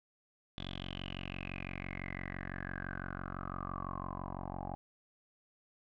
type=tone with low-pass filter sweep; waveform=10% pulse; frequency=45.94 Hz; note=F#1; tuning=12 cents flat; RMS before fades=-42 dBFS; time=0.58-4.75 s; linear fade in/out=0 ms; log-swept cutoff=3500 to 820 Hz; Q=9.9; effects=none